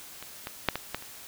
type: clicks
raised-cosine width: 0.3 ms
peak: -25 / -18 / -6 / -14 / -14 / -27 dBFS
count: 6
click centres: 0.226 / 0.471 / 0.687 / 0.756 / 0.946 / 1.024 s
effects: white hiss -46 dBFS RMS until 1.27 s